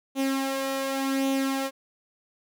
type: tone with flanger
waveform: sawtooth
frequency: 270 Hz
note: C#4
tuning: 45 cents flat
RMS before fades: -27 dBFS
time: 0.15-1.71 s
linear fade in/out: 50 ms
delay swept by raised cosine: 0.3 to 2.1 ms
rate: 0.88 Hz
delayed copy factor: +0.55
effects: none